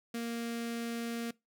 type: tone with notch filter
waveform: sawtooth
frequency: 233.1 Hz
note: A#3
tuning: in tune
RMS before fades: -37 dBFS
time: 0.14-1.31 s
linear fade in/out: 5 ms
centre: 910 Hz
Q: 1.6
effects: noise-tail reverb RT60 0.2 s tail -22 dB re dry